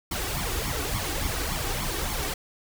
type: noise with flanger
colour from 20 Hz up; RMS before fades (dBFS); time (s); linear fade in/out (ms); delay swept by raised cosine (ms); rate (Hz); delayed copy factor
pink; -29; 0.11-2.34; 5; 0.9 to 2.7; 3.5; +0.75
effects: none